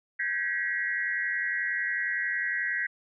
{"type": "tone cluster", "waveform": "sine", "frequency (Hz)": [1570, 1661, 1924, 2134], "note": ["G6", "G#6", "B6", "C7"], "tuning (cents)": [2, 0, -46, 34], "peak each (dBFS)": [-35, -33, -29, -38], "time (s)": [0.19, 2.87], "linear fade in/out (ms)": 10, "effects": []}